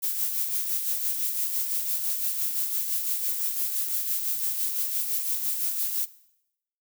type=noise with tremolo; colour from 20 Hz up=violet; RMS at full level=-26 dBFS; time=0.02-6.06 s; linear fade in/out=20 ms; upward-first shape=sine; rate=5.9 Hz; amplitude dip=45%; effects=noise-tail reverb RT60 0.8 s tail -19 dB re dry